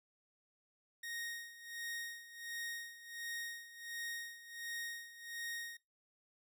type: tone with tremolo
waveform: sawtooth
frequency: 1864.7 Hz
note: A#6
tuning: in tune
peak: -37 dBFS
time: 1.03-5.77 s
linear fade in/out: 5 ms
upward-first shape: sine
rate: 1.4 Hz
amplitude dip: 80%
effects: noise-tail reverb RT60 0.2 s tail -21 dB re dry